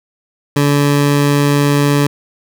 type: tone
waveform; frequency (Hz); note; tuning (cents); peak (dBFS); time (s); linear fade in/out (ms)
20% pulse; 143.7; D3; -37; -5; 0.56-2.07; 5
effects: none